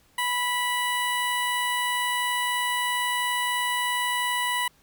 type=tone with notch filter; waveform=15% pulse; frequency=983 Hz; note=B5; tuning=8 cents flat; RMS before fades=-26 dBFS; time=0.18-4.68 s; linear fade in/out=5 ms; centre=4700 Hz; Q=1.5; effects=pink hiss -61 dBFS RMS until 4.82 s